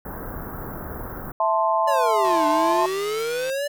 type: band-stop noise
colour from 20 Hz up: pink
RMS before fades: -33 dBFS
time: 0.05-1.32 s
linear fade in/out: 5 ms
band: 1600 to 13000 Hz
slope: 48 dB/octave
type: chord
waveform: sine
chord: A minor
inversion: second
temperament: equal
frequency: 659.3 / 880 / 1046.5 Hz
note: E5 / A5 / C6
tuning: 0 / 0 / 0 cents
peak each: -22 dBFS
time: 1.4-2.86 s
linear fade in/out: 2 ms
type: exponential two-way sweep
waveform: square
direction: down then up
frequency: 587.3 to 297.3 to 587.3 Hz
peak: -24 dBFS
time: 1.87-3.68 s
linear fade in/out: 10 ms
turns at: 2.47 s
type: click train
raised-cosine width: 0.2 ms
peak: -20 dBFS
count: 197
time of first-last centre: 2.25-3.498 s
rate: 157 Hz
effects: none